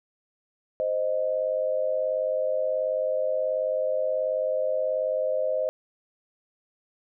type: tone pair together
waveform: sine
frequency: 521.4 / 620 Hz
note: C5 / D#5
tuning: -6 / -6 cents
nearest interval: minor third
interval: 300 cents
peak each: -26 dBFS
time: 0.8-5.69 s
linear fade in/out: 0 ms
effects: none